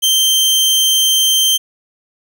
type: tone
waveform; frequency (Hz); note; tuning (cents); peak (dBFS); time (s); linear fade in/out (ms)
sawtooth; 3136; G7; 0; -7; 0.02-1.58; 20
effects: none